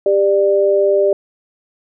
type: tone pair together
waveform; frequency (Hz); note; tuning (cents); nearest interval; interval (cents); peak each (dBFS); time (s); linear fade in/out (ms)
sine; 396.9 / 593; G4 / D5; +22 / +17; perfect fifth; 695; -13; 0.06-1.13; 2
effects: none